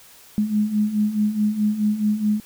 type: beating tone pair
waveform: sine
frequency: 207.7 / 212.4 Hz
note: G#3 / G#3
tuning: 0 / +39 cents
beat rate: 4.7 Hz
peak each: -24 / -19 dBFS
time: 0.38-2.4 s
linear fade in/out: 0 ms
effects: white hiss -48 dBFS RMS until 2.45 s